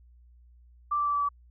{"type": "tone with pitch steps", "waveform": "sine", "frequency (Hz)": [1174.7, 1167.9, 1161.2, 1154.5, 1147.9], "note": ["D6", "D6", "D6", "D6", "D6"], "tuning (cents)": [0, -10, -20, -30, -40], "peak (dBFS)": -24, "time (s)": [0.91, 1.29], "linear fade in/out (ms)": 10, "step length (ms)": 76, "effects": ["added 60 Hz sine -53 dBFS peak until 1.5 s"]}